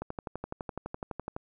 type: click train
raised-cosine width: 1 ms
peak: -21 dBFS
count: 17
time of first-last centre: 0.02-1.365 s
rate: 11.9 Hz
effects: none